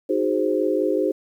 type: chord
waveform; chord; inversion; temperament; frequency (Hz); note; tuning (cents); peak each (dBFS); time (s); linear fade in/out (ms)
sine; Ab dominant seventh; second; equal; 311.1 / 370 / 415.3 / 523.3; Eb4 / Gb4 / Ab4 / C5; 0 / 0 / 0 / 0; -24; 0.09-1.12; 10
effects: 9-bit